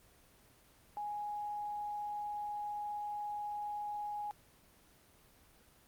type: tone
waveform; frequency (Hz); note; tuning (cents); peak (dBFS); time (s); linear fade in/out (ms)
sine; 830.6; G#5; 0; -37; 0.97-4.31; 0
effects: pink hiss -64 dBFS RMS until 5.87 s + Opus 24 kbps